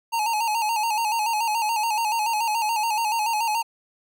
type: tone with vibrato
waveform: square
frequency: 885 Hz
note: A5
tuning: 10 cents sharp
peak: -22 dBFS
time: 0.12-3.63 s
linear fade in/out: 20 ms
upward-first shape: square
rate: 7 Hz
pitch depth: 72 cents each way
effects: none